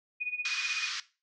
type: tone with tremolo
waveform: sine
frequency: 2470 Hz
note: D#7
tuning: 13 cents flat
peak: -27 dBFS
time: 0.2-0.9 s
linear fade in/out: 20 ms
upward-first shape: sine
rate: 16 Hz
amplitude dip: 80%
type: band-pass noise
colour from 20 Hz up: white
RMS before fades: -36 dBFS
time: 0.45-1 s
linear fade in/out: 2 ms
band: 1200 to 5900 Hz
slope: 48 dB/octave
effects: noise-tail reverb RT60 0.3 s tail -17 dB re dry